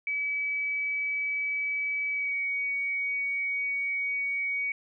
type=tone with pitch glide; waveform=sine; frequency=2287 to 2249 Hz; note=D7 to C#7; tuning=-47 to +24 cents; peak=-27 dBFS; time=0.07-4.72 s; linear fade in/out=2 ms; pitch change=-29 cents; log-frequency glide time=2.11-2.38 s; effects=none